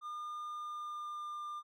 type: tone with pitch glide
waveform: triangle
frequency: 1210 to 1198.9 Hz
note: D#6 to D6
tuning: -49 to +35 cents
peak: -38 dBFS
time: 0.01-1.63 s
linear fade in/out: 50 ms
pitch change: -16 cents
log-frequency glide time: 0.46-1.33 s
effects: none